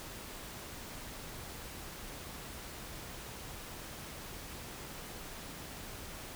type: silence
effects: pink hiss -46 dBFS RMS until 6.35 s